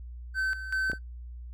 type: tone with tremolo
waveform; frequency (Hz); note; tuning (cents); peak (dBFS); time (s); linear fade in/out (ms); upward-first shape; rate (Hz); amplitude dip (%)
triangle; 1536; G6; -36; -24; 0.34-0.99; 50; square; 2.6; 70
type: clicks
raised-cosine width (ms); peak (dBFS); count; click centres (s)
2; -24; 2; 0.899 / 0.933
effects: noise-tail reverb RT60 0.2 s tail -26 dB re dry + added 60 Hz sine -39 dBFS peak until 1.53 s